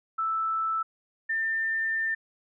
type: tone pair in turn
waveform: sine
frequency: 1318.5 / 1795.3 Hz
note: E6 / A6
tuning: 0 / +34 cents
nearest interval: perfect fourth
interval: 534 cents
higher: second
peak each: -25 / -25 dBFS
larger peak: neither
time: 0.18-0.83 / 1.29-2.15 s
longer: second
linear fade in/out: 10 ms
effects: none